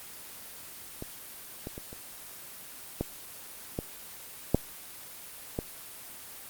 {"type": "clicks", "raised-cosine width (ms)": 2, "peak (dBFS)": [-23, -23, -26, -30, -15, -17, -7, -16], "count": 8, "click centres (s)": [1.024, 1.671, 1.779, 1.929, 3.01, 3.789, 4.546, 5.589], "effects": ["white hiss -45 dBFS RMS until 6.49 s", "Opus 24 kbps"]}